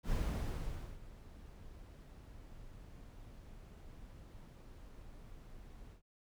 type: noise with ADSR envelope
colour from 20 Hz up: brown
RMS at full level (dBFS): -34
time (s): 0.03-6.02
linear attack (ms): 80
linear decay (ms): 870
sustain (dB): -19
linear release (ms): 98
effects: none